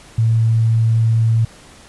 sine tone, 113.1 Hz, A2, 48 cents sharp, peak -11 dBFS, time 0.18-1.45 s, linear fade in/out 5 ms, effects pink hiss -43 dBFS RMS until 1.88 s + resampled to 24000 Hz

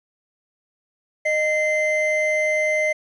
triangle tone pair together, 616 / 2075 Hz, D#5 / C7, -17 / -15 cents, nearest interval octave + major sixth, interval 2102 cents, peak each -19 dBFS, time 1.25-2.93 s, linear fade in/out 10 ms, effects resampled to 24000 Hz + 9-bit

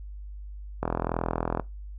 click train, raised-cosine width 1 ms, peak -12 dBFS, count 33, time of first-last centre 0.83-1.597 s, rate 41.7 Hz, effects noise-tail reverb RT60 0.2 s tail -21 dB re dry + added 50 Hz sine -37 dBFS peak until 1.98 s

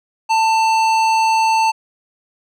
triangle tone with hard clipping, 890 Hz, A5, 20 cents sharp, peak -14 dBFS, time 0.29-1.72 s, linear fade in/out 20 ms, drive 17 dB, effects none

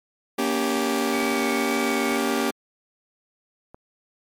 sawtooth chord, G diminished, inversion first, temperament just, 235.2 / 282.2 / 392 Hz, Bb3 / Db4 / G4, +16 / +31 / 0 cents, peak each -22 dBFS, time 0.38-2.51 s, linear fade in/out 10 ms
sine tone with vibrato, 2252 Hz, C#7, 27 cents sharp, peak -30 dBFS, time 1.13-2.17 s, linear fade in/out 0 ms, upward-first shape sine, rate 1.9 Hz, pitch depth 27 cents each way
clicks, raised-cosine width 1 ms, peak -29 dBFS, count 2, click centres 2.116 / 3.745 s
effects MP3 64 kbps

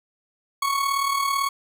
40% pulse tone with amplitude modulation, 1108.7 Hz, C#6, in tune, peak -18 dBFS, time 0.62-1.49 s, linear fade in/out 5 ms, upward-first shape sine, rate 38 Hz, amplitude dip 55%, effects none

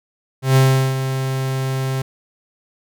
45% pulse tone with ADSR envelope, 132.6 Hz, C3, 23 cents sharp, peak -9 dBFS, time 0.42-2.02 s, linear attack 140 ms, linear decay 380 ms, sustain -10 dB, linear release 5 ms, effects none

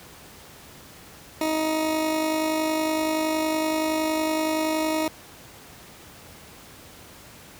20% pulse tone with amplitude modulation, 314.4 Hz, D#4, 18 cents sharp, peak -16 dBFS, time 1.41-5.08 s, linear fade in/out 2 ms, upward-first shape sine, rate 50.7 Hz, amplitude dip 35%, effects pink hiss -46 dBFS RMS until 7.59 s + high-pass 60 Hz 12 dB/octave

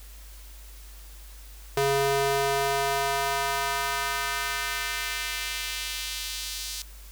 square tone with high-pass filter sweep, 138.59 Hz, C#3, in tune, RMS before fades -28 dBFS, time 1.77-6.82 s, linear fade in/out 2 ms, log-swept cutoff 360 to 4600 Hz, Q 1.2, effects added 50 Hz sine -43 dBFS peak until 7.11 s + white hiss -51 dBFS RMS until 7.11 s

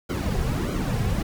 brown noise with flanger, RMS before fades -25 dBFS, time 0.09-1.23 s, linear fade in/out 10 ms, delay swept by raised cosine 1.1 to 3.4 ms, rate 1.6 Hz, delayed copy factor -0.75, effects none

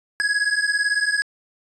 square beating tone pair, 1659 / 1677 Hz, G#6 / G#6, -2 / +16 cents, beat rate 18 Hz, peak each -23 / -22 dBFS, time 0.2-1.22 s, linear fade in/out 0 ms, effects resampled to 24000 Hz

